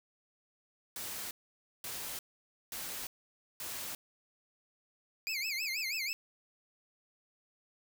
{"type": "noise bursts", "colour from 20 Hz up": "white", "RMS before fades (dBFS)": -41, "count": 4, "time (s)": [0.96, 3.95], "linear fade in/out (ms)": 2, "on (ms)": 350, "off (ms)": 530}
{"type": "tone with vibrato", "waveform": "25% pulse", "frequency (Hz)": 2340, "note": "D7", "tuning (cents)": -7, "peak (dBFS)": -30, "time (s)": [5.27, 6.13], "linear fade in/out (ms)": 0, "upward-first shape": "sine", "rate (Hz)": 6.2, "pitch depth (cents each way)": 210}
{"effects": []}